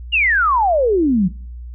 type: exponential sweep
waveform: sine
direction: down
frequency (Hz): 2907 to 170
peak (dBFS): -12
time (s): 0.12-1.29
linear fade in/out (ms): 20
effects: noise-tail reverb RT60 0.6 s tail -25 dB re dry + added 60 Hz sine -29 dBFS peak until 1.74 s